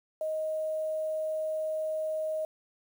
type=tone with quantisation; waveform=sine; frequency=626 Hz; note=D#5; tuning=10 cents sharp; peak=-29 dBFS; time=0.21-2.45 s; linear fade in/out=2 ms; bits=9; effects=none